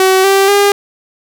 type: tone with pitch steps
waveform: sawtooth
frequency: 377.9 / 390.8 / 404.1 Hz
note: F#4 / G4 / G#4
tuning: +37 / -5 / -47 cents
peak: -3 dBFS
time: 0-0.72 s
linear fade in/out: 2 ms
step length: 240 ms
effects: none